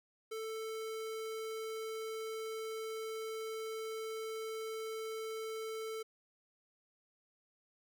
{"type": "tone", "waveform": "square", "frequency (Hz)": 442.1, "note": "A4", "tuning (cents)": 8, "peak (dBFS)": -40, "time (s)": [0.31, 6.03], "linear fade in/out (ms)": 10, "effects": []}